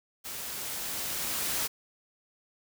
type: noise with level ramp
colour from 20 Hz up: white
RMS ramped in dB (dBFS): -39 to -30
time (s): 0.24-1.68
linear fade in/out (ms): 20
effects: none